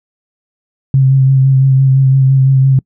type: tone with vibrato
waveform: sine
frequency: 133.7 Hz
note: C3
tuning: 38 cents sharp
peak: -5 dBFS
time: 0.94-2.79 s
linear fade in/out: 2 ms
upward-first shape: sine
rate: 5.9 Hz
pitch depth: 23 cents each way
effects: noise-tail reverb RT60 0.1 s tail -26 dB re dry